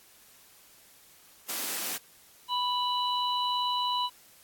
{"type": "high-pass noise", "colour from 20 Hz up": "white", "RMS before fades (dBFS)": -33, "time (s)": [1.48, 1.98], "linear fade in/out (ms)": 20, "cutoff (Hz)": 180, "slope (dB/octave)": 48}
{"type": "harmonic tone", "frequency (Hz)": 987.8, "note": "B5", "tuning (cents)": 0, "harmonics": [1, 3, 4], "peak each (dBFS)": [-28, -33, -34], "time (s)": [2.48, 4.1], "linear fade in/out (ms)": 50}
{"effects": ["white hiss -57 dBFS RMS until 4.43 s", "AAC 64 kbps"]}